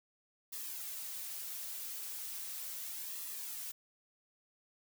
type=noise with flanger; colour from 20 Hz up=blue; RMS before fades=-43 dBFS; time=0.52-3.72 s; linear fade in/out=10 ms; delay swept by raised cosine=1.3 to 5.9 ms; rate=0.37 Hz; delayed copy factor=-0.55; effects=none